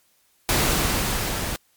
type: noise with level ramp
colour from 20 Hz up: pink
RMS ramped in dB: -19 to -28 dBFS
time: 0.49-1.56 s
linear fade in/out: 0 ms
effects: white hiss -63 dBFS RMS until 1.76 s + MP3 96 kbps